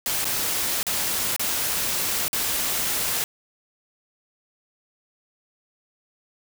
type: noise with dropouts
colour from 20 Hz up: white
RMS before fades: -25 dBFS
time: 0.06-3.24 s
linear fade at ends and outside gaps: 1 ms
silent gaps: 0.244-0.253 / 0.83-0.867 / 1.363-1.395 / 2.281-2.33 s
effects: none